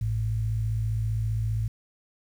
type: tone pair together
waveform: sine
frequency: 55.1 / 110.2 Hz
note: A1 / A2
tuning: +3 / +3 cents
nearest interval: octave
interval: 1200 cents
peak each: -31 / -25 dBFS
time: 0.01-1.68 s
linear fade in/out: 5 ms
effects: 9-bit

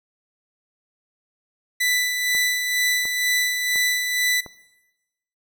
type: tone with tremolo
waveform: sawtooth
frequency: 1986 Hz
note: B6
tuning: 9 cents sharp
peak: -14 dBFS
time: 1.8-4.41 s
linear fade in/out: 10 ms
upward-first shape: sine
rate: 2.1 Hz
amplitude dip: 45%
type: click train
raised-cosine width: 1 ms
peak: -24 dBFS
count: 4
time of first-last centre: 2.35-4.463 s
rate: 1.42 Hz
effects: noise-tail reverb RT60 1.0 s tail -19 dB re dry

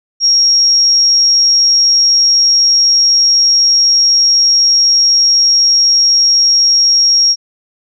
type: tone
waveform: sine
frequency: 5588 Hz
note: F8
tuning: in tune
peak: -6 dBFS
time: 0.2-7.36 s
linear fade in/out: 50 ms
effects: none

